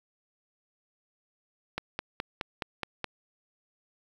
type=click train; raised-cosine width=0.3 ms; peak=-15 dBFS; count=7; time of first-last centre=1.78-3.043 s; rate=4.75 Hz; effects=8-bit